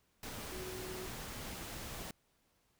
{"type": "tone in noise", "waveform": "sine", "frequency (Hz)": 370, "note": "F#4", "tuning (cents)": 0, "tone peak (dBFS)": -45, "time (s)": [0.52, 1.06], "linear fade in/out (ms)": 2, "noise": "pink", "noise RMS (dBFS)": -45, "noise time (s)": [0.23, 2.11], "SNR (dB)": -3, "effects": ["pink hiss -75 dBFS RMS until 2.79 s"]}